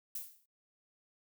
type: noise with exponential decay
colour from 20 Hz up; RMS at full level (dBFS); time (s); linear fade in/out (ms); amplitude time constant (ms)
violet; -37; 0.15-0.46; 5; 67
effects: noise-tail reverb RT60 0.1 s tail -22 dB re dry